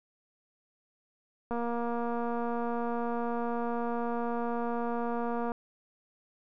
click train, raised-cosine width 1 ms, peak -21 dBFS, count 947, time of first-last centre 1.51-5.518 s, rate 236 Hz, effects none

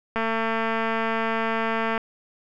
click train, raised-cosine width 0.5 ms, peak -11 dBFS, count 410, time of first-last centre 0.16-1.978 s, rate 225 Hz, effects none

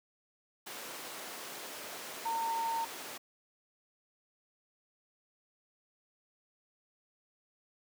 sine tone in noise, 913 Hz, A#5, 36 cents flat, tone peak -31 dBFS, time 2.25-2.85 s, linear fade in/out 10 ms, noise pink, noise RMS -42 dBFS, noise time 0.66-3.18 s, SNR +8 dB, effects high-pass 400 Hz 12 dB/octave

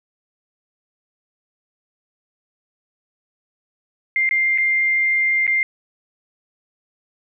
sine tone with dropouts, 2102 Hz, C7, 7 cents sharp, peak -15 dBFS, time 4.16-5.63 s, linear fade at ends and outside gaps 1 ms, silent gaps 4.291-4.31 / 4.577-4.583 / 5.467-5.477 s, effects none

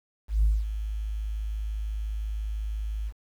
sine tone with ADSR envelope, 52.9 Hz, G#1, 33 cents sharp, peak -16 dBFS, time 0.28-3.13 s, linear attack 150 ms, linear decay 210 ms, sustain -12 dB, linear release 58 ms, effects tanh soft clip ceiling -15 dBFS + 9-bit

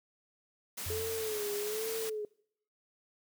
white high-pass noise, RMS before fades -40 dBFS, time 0.77-2.1 s, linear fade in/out 10 ms, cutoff 140 Hz, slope 24 dB/octave
sine tone with exponential decay, 88.4 Hz, F2, 22 cents sharp, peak -36 dBFS, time 0.86-1.6 s, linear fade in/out 5 ms, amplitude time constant 160 ms
sine tone with vibrato, 429.2 Hz, A4, 43 cents flat, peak -34 dBFS, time 0.9-2.25 s, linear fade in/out 2 ms, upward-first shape sine, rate 1.2 Hz, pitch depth 78 cents each way
effects noise-tail reverb RT60 0.7 s tail -25 dB re dry

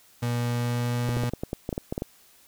35% pulse tone with pitch glide, 120 to 121.04 Hz, B2 to B2, -49 to -34 cents, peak -23 dBFS, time 0.22-1.3 s, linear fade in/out 10 ms, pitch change +15 cents, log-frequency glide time 0.39-0.97 s
clicks, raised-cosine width 2 ms, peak -15 dBFS, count 12, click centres 1.091 / 1.169 / 1.236 / 1.336 / 1.435 / 1.531 / 1.691 / 1.728 / 1.779 / 1.925 / 1.979 / 2.021 s
effects white hiss -57 dBFS RMS until 2.47 s

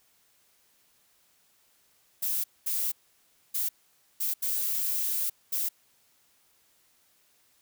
violet noise bursts at uneven times, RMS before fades -29 dBFS, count 6, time 2.22-2.44 / 2.66-2.92 / 3.54-3.69 / 4.2-4.34 / 4.42-5.3 / 5.52-5.69 s, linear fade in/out 10 ms, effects white hiss -66 dBFS RMS until 7.61 s

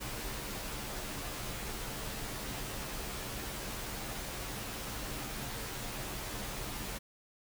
pink noise with comb filter, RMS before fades -40 dBFS, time 0-6.99 s, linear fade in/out 20 ms, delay 12 ms, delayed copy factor -0.65, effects none

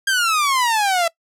sawtooth exponential sweep, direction down, 1616 to 659.3 Hz, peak -12 dBFS, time 0.07-1.08 s, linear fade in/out 5 ms, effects noise-tail reverb RT60 0.1 s tail -22 dB re dry + low-pass 12000 Hz 12 dB/octave

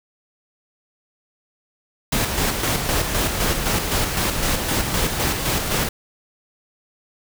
pink noise with tremolo, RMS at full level -20 dBFS, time 2.12-5.89 s, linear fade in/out 5 ms, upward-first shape square, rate 3.9 Hz, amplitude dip 40%, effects none

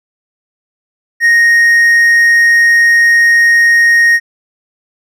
triangle tone, 1864.7 Hz, A#6, in tune, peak -3 dBFS, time 1.2-4.2 s, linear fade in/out 50 ms, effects none

